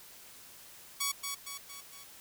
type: tone with echo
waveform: 5% pulse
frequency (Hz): 1124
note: C#6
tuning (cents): +24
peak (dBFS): -18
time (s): 1-1.12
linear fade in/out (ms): 10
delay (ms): 230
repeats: 4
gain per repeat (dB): -5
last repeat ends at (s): 2.04
effects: white hiss -53 dBFS RMS until 2.2 s